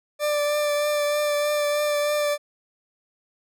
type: tone with vibrato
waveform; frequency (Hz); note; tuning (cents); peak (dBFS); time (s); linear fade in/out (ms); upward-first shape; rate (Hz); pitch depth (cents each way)
40% pulse; 590; D5; +8; -20; 0.19-2.38; 50; triangle; 3.2; 19
effects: none